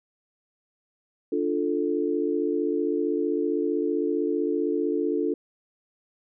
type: chord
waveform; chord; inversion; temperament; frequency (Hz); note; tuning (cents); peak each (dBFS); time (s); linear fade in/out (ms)
sine; D minor; none; equal; 293.7 / 349.2 / 440; D4 / F4 / A4; 0 / 0 / 0; -27 / -27 / -27; 1.32-5.34; 5
effects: none